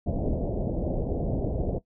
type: low-pass noise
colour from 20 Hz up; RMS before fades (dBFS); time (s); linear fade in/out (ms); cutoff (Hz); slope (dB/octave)
pink; -28; 0.06-1.79; 10; 670; 48
effects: noise-tail reverb RT60 0.1 s tail -17 dB re dry